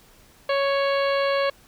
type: harmonic tone with a mistuned harmonic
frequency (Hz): 555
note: C#5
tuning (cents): +2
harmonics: 1 / 2 / 3 / 4 / 5 / 6 / 7 / 8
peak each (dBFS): -21 / -27 / -31 / -33 / -35 / -37 / -38 / -39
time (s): 0.49-1.5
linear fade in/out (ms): 5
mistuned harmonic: 7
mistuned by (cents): +62
effects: pink hiss -54 dBFS RMS until 1.67 s